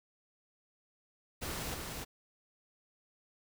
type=noise with echo; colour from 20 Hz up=pink; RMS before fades=-39 dBFS; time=1.41-1.75 s; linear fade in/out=20 ms; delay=300 ms; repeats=1; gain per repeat=-3 dB; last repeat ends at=2.05 s; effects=none